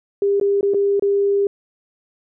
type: tone with dropouts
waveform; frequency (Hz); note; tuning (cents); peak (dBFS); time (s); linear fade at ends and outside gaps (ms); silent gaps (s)
sine; 400.6; G4; +38; -14; 0.22-1.47; 2; 0.399-0.412 / 0.61-0.629 / 0.737-0.744 / 0.996-1.023
effects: none

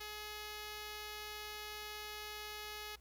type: tone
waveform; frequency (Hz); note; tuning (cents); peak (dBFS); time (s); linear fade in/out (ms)
5% pulse; 422; G#4; +28; -33; 0-2.96; 10
effects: added 60 Hz sine -60 dBFS peak until 3 s + pink hiss -70 dBFS RMS until 3 s

